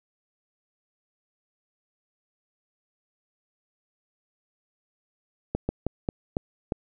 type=slowing click train; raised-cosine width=2 ms; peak=-12 dBFS; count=6; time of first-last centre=5.55-6.722 s; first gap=140 ms; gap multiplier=1.26; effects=none